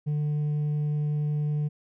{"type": "tone with hard clipping", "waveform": "triangle", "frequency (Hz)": 149.1, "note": "D3", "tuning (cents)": 27, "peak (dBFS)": -23, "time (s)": [0.06, 1.69], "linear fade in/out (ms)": 20, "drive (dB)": 1, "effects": []}